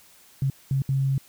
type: tone bursts at uneven times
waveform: sine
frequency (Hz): 135.5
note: C#3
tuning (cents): -39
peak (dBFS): -20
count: 3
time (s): 0.42-0.5 / 0.71-0.82 / 0.89-1.18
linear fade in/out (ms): 2
effects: white hiss -54 dBFS RMS until 1.28 s